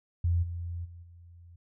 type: tone with level steps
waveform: sine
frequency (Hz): 86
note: F2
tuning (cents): -26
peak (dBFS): -23 / -33 / -44 / -49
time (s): 0.24-1.56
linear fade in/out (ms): 5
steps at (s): 0.42 / 0.84 / 1.02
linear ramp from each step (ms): 20
effects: none